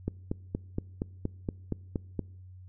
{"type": "click train", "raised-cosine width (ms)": 3, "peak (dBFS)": -17, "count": 10, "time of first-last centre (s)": [0.08, 2.193], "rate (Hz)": 4.26, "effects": ["noise-tail reverb RT60 0.8 s tail -24 dB re dry", "added 92 Hz sine -46 dBFS peak until 2.68 s"]}